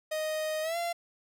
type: tone with pitch glide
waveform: 45% pulse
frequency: 622.3 to 686.5 Hz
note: D#5 to F5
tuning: 0 to -30 cents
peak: -30 dBFS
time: 0.11-0.93 s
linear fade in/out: 10 ms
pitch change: +170 cents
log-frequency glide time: 0.62-0.77 s
effects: none